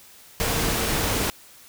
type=tone in noise; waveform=sine; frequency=458.9 Hz; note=A#4; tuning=27 cents flat; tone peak=-34 dBFS; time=0.41-1.21 s; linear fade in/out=0 ms; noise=pink; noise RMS=-24 dBFS; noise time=0.4-1.3 s; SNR=-13 dB; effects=white hiss -49 dBFS RMS until 1.68 s